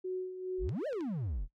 sine tone with tremolo, 370 Hz, F#4, in tune, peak -32 dBFS, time 0.04-0.7 s, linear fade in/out 10 ms, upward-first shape sine, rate 2.4 Hz, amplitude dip 60%
triangle exponential two-way sweep, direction up then down, 30.87 to 642 to 35.31 Hz, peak -31 dBFS, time 0.58-1.48 s, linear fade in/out 50 ms, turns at 0.87 s
clicks, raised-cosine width 0.2 ms, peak -34 dBFS, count 3, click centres 0.692 / 0.93 / 1.008 s
effects noise-tail reverb RT60 0.1 s tail -20 dB re dry

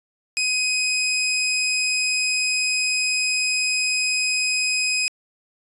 20% pulse tone, 2514 Hz, D#7, 17 cents sharp, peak -15 dBFS, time 0.37-5.08 s, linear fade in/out 0 ms, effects resampled to 24000 Hz

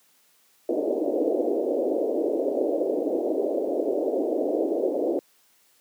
pink band-pass noise, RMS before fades -25 dBFS, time 0.69-5.19 s, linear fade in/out 0 ms, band 290 to 620 Hz, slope 48 dB/octave, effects white hiss -62 dBFS RMS until 5.8 s + high-pass 150 Hz 12 dB/octave

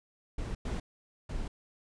brown noise bursts at uneven times, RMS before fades -35 dBFS, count 3, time 0.38-0.55 / 0.65-0.8 / 1.29-1.48 s, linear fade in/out 5 ms, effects resampled to 22050 Hz

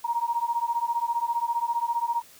sine beating tone pair, 932.3 / 947.3 Hz, A#5 / A#5, 0 / +28 cents, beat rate 15 Hz, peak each -27 dBFS, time 0.04-2.22 s, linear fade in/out 10 ms, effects white hiss -52 dBFS RMS until 2.39 s

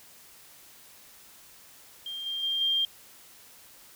sine tone with level steps, 3192 Hz, G7, 31 cents sharp, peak -34 / -30 / -26 / -23 dBFS, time 2.06-2.85 s, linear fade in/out 2 ms, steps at 2.26 / 2.43 / 2.61 s, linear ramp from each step 2 ms, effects white hiss -53 dBFS RMS until 3.95 s

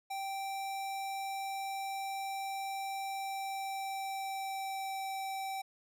square tone with pitch glide, 781 to 774.3 Hz, G5 to G5, -7 to -22 cents, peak -37 dBFS, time 0.1-5.62 s, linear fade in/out 10 ms, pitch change -15 cents, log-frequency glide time 3.05-5.06 s, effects none

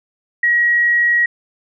sine tone, 1904 Hz, A#6, 36 cents sharp, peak -11 dBFS, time 0.43-1.26 s, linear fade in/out 5 ms, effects none

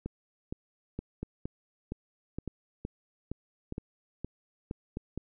two click trains, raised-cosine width 3 ms, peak -22 / -22 dBFS, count 4 / 12, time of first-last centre 1.23-4.971 / 0.06-5.176 s, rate 0.802 / 2.15 Hz, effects none

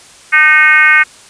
sine tone with frequency modulation, 1850 Hz, A#6, 14 cents flat, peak -4 dBFS, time 0.32-1.04 s, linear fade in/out 20 ms, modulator 318 Hz, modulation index 1.6, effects white hiss -39 dBFS RMS until 1.29 s + resampled to 22050 Hz

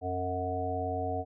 harmonic tone with a mistuned harmonic, 91 Hz, F#2, 28 cents flat, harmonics 1 / 3 / 5 / 7 / 8, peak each -36 / -39 / -37 / -37 / -34 dBFS, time 0.01-1.25 s, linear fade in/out 50 ms, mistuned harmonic 8, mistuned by +16 cents, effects none

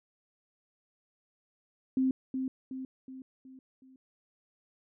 sine tone with echo, 261.6 Hz, C4, in tune, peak -24 dBFS, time 1.97-2.11 s, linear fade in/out 2 ms, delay 370 ms, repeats 5, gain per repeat -6 dB, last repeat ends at 3.96 s, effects none

